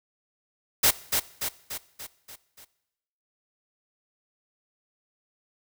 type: noise with echo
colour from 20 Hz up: white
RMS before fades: -19 dBFS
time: 0.83-0.91 s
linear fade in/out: 10 ms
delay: 290 ms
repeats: 6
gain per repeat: -5 dB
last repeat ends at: 2.65 s
effects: noise-tail reverb RT60 0.9 s tail -19 dB re dry